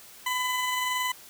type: tone with amplitude modulation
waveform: 20% pulse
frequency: 1004 Hz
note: B5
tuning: 28 cents sharp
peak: -20 dBFS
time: 0.26-1.12 s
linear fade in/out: 5 ms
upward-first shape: sine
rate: 21.6 Hz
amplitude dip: 25%
effects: white hiss -49 dBFS RMS until 1.29 s